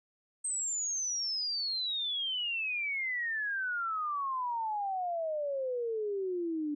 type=exponential sweep; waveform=sine; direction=down; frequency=8372 to 289.4 Hz; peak=-31 dBFS; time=0.44-6.75 s; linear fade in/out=10 ms; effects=none